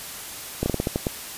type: slowing click train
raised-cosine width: 2 ms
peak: -9 dBFS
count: 8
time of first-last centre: 0.63-1.068 s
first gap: 30 ms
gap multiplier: 1.24
effects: white hiss -36 dBFS RMS until 1.37 s + resampled to 32000 Hz